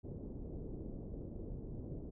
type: low-pass noise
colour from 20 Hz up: pink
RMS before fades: -45 dBFS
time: 0.03-2.11 s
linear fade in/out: 20 ms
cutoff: 460 Hz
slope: 24 dB/octave
effects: none